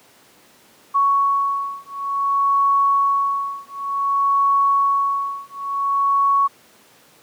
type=beating tone pair; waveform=sine; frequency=1113 / 1113.55 Hz; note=C#6 / C#6; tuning=+7 / +8 cents; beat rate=0.55 Hz; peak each=-19 dBFS; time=0.94-6.48 s; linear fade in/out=20 ms; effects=pink hiss -51 dBFS RMS until 7.22 s + high-pass 200 Hz 12 dB/octave